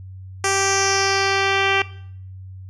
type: tone with low-pass filter sweep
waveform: 10% pulse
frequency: 390.8 Hz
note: G4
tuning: 5 cents flat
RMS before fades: -19 dBFS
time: 0.44-1.82 s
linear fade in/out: 2 ms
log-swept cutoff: 7900 to 3000 Hz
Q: 3.4
effects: noise-tail reverb RT60 0.6 s tail -18 dB re dry + added 94 Hz sine -34 dBFS peak until 2.69 s